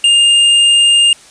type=tone with tanh clipping; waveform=sine; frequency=2814 Hz; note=F7; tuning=12 cents sharp; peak=-7 dBFS; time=0.04-1.13 s; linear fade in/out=2 ms; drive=18 dB; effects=white hiss -40 dBFS RMS until 1.3 s + resampled to 22050 Hz